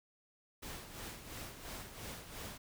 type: noise with tremolo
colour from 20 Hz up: pink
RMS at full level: -45 dBFS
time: 0.62-2.58 s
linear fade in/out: 10 ms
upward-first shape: sine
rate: 2.9 Hz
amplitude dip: 60%
effects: none